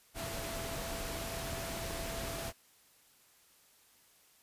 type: tone in noise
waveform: sine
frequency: 667 Hz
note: E5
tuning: 20 cents sharp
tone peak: -44 dBFS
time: 0.14-2.53 s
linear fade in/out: 50 ms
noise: pink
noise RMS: -40 dBFS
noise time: 0.14-2.53 s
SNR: -7 dB
effects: white hiss -65 dBFS RMS until 4.42 s + resampled to 32000 Hz